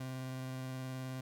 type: tone with vibrato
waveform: 30% pulse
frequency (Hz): 130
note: C3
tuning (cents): -11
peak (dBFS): -37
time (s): 0-1.21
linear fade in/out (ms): 5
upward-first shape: sine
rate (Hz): 19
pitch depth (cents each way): 14
effects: none